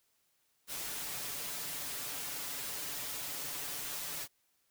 white noise with comb filter, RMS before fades -40 dBFS, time 0.67-4.28 s, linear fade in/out 50 ms, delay 6.9 ms, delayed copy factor +0.7, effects white hiss -75 dBFS RMS until 4.7 s

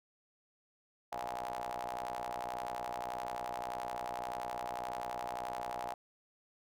sawtooth ring-modulated tone, 61.74 Hz, B1, in tune, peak -31 dBFS, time 1.12-5.94 s, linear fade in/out 5 ms, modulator 766 Hz, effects none

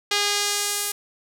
sawtooth tone with band-pass filter sweep, 409.4 Hz, G#4, 25 cents flat, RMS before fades -24 dBFS, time 0.11-0.92 s, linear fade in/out 5 ms, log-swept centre 4000 to 11000 Hz, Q 1, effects none

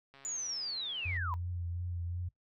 click train, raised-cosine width 0.3 ms, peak -40 dBFS, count 142, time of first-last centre 0.14-1.169 s, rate 137 Hz
sine linear sweep, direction down, 7050 to 932.3 Hz, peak -35 dBFS, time 0.25-1.34 s, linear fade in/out 0 ms
sine tone with vibrato, 87.31 Hz, F2, in tune, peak -35 dBFS, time 1.05-2.29 s, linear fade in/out 10 ms, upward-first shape triangle, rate 2.8 Hz, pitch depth 36 cents each way
effects noise-tail reverb RT60 0.1 s tail -17 dB re dry

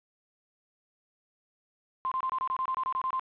sine tone bursts, 1043 Hz, C6, 6 cents flat, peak -27 dBFS, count 13, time 2.05-3.195 s, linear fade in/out 0 ms, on 65 ms, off 25 ms, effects resampled to 8000 Hz + 9-bit

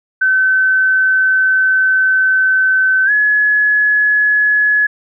sine tone with pitch glide, 1528 to 1695.4 Hz, G6 to G#6, -45 to +35 cents, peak -9 dBFS, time 0.21-4.87 s, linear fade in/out 10 ms, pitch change +180 cents, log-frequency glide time 3.05-3.11 s, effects none

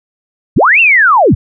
sine linear two-way sweep, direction up then down, 41.81 to 2788 to 41.81 Hz, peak -4 dBFS, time 0.56-1.35 s, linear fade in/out 10 ms, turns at 0.8 s, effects none

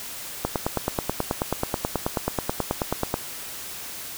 click train, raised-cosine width 1 ms, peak -8 dBFS, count 26, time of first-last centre 0.45-3.141 s, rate 9.29 Hz, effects white hiss -36 dBFS RMS until 4.17 s

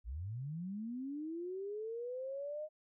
sine linear sweep, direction up, 50.2 to 622.3 Hz, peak -39 dBFS, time 0.04-2.69 s, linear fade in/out 50 ms, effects none

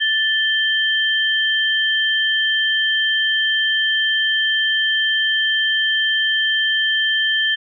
sine tone pair together, 1760 / 3139 Hz, A6 / G7, 0 / +2 cents, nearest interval minor seventh, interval 1002 cents, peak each -18 dBFS, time 0-7.56 s, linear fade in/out 20 ms, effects none

